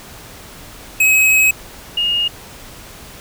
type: tone pair in turn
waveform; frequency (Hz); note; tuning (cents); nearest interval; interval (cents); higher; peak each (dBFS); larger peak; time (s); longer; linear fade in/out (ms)
square / sine; 2552 / 2850; D#7 / F7; +43 / +34; major second; 191; second; -10 / -14; first; 1-1.51 / 1.97-2.28; first; 5
effects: pink hiss -37 dBFS RMS until 3.2 s